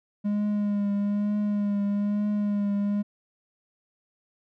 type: tone with vibrato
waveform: triangle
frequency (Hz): 205.1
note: G#3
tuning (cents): -21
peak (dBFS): -21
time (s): 0.24-3.03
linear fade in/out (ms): 20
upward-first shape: triangle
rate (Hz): 1.1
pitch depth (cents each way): 30
effects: none